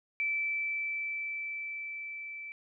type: tone with level ramp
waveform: sine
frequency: 2322 Hz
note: D7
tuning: 20 cents flat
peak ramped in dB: -28 to -40 dBFS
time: 0.2-2.52 s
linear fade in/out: 0 ms
effects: none